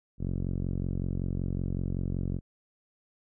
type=tone with low-pass filter; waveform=5% pulse; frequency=45.32 Hz; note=F#1; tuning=35 cents flat; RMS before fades=-31 dBFS; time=0.18-2.41 s; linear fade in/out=50 ms; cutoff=170 Hz; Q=0.73; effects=none